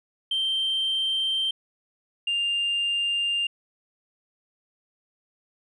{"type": "tone pair in turn", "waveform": "sine", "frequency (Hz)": [3136, 2800], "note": ["G7", "F7"], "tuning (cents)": [0, 4], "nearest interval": "major second", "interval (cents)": 196, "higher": "first", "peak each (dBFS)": -21, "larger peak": "neither", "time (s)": [[0.31, 1.51], [2.27, 3.47]], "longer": "neither", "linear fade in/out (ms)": 5, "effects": ["tanh soft clip ceiling -20 dBFS"]}